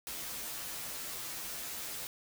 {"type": "noise with comb filter", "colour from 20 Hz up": "white", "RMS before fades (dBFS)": -41, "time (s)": [0.07, 2.07], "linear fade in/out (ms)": 0, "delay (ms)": 11, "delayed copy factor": -0.95, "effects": []}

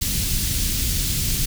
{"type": "band-stop noise", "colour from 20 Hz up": "pink", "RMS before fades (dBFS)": -22, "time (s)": [0.01, 1.46], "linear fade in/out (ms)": 10, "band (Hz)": [160, 3900], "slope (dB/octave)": 12, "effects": []}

